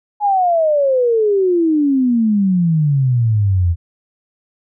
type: exponential sweep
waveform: sine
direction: down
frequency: 845 to 82.41 Hz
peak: -11 dBFS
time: 0.2-3.76 s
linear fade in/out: 50 ms
effects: none